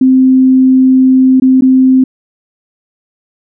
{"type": "tone with dropouts", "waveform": "sine", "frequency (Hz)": 260.2, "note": "C4", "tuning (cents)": -9, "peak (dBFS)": -3, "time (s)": [0.01, 2.04], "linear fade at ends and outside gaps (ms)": 5, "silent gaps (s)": [[1.4, 1.42], [1.61, 1.621]], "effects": []}